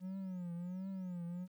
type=tone with vibrato; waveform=triangle; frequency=181.8 Hz; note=F#3; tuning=30 cents flat; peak=-38 dBFS; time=0-1.48 s; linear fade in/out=50 ms; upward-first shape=triangle; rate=1.4 Hz; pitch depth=120 cents each way; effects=12-bit